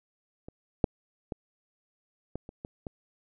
clicks, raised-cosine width 2 ms, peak -29 / -8 / -20 / -21 / -29 / -24 / -23 dBFS, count 7, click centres 0.485 / 0.842 / 1.322 / 2.356 / 2.491 / 2.649 / 2.868 s, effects none

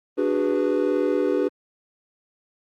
triangle chord, G# half-diminished seventh, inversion second, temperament equal with one note detuned, 293.7 / 370 / 411.5 / 493.9 Hz, D4 / F#4 / G#4 / B4, 0 / 0 / -16 / 0 cents, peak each -23 dBFS, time 0.17-1.49 s, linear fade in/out 20 ms, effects Opus 24 kbps

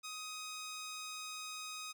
10% pulse tone, 1255 Hz, D#6, 15 cents sharp, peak -35 dBFS, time 0.03-1.93 s, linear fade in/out 20 ms, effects none

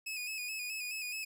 sawtooth tone with vibrato, 2524 Hz, D#7, 24 cents sharp, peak -34 dBFS, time 0.06-1.25 s, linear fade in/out 10 ms, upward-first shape square, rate 4.7 Hz, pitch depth 44 cents each way, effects none

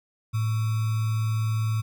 sine tone with sample-and-hold, 110 Hz, A2, in tune, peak -22 dBFS, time 0.33-1.82 s, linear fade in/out 20 ms, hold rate 1225 Hz, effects none

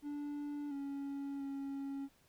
triangle tone with pitch steps, 291 / 279.2 / 276 Hz, D4 / C#4 / C#4, -16 / +13 / -7 cents, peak -37 dBFS, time 0.02-2.09 s, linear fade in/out 50 ms, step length 690 ms, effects pink hiss -70 dBFS RMS until 2.28 s

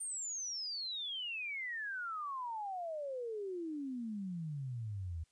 sine exponential sweep, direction down, 9000 to 77.78 Hz, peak -38 dBFS, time 0-5.24 s, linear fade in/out 10 ms, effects white hiss -75 dBFS RMS until 5.31 s + resampled to 22050 Hz

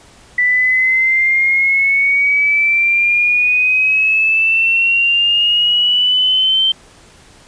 sine exponential sweep, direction up, 1973 to 3126 Hz, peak -10 dBFS, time 0.38-6.72 s, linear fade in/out 5 ms, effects pink hiss -44 dBFS RMS until 7.47 s + resampled to 22050 Hz

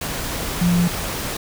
sine tone in noise, 174.61 Hz, F3, in tune, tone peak -14 dBFS, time 0.61-0.88 s, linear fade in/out 5 ms, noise pink, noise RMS -26 dBFS, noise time 0.01-1.37 s, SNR +9 dB, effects none

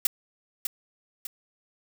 blue noise with echo, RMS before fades -21 dBFS, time 0.05-0.07 s, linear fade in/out 2 ms, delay 600 ms, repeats 2, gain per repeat -7 dB, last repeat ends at 1.27 s, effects none

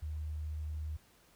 sine tone, 76.7 Hz, D#2, 24 cents flat, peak -36 dBFS, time 0.02-0.97 s, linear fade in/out 10 ms, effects pink hiss -65 dBFS RMS until 1.35 s

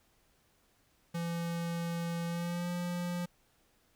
square tone with pitch glide, 169.4 to 175.68 Hz, E3 to F3, +48 to +11 cents, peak -34 dBFS, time 1.14-3.26 s, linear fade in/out 10 ms, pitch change +63 cents, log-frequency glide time 2.26-2.69 s, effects pink hiss -70 dBFS RMS until 3.95 s

